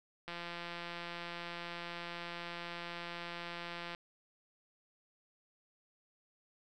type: click train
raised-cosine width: 0.3 ms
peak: -27 dBFS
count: 632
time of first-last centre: 0.28-3.949 s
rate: 172 Hz
effects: none